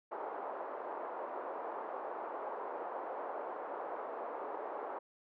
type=band-pass noise; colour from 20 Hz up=white; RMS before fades=-42 dBFS; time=0.11-4.99 s; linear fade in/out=10 ms; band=390 to 1000 Hz; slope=24 dB/octave; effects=none